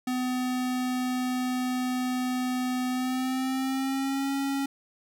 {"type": "tone with pitch glide", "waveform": "square", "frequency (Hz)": [252.4, 275.2], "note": ["B3", "C#4"], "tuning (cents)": [38, -12], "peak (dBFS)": -27, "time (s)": [0.07, 4.66], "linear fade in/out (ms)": 5, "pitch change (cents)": 150, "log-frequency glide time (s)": [2.89, 4.32], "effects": []}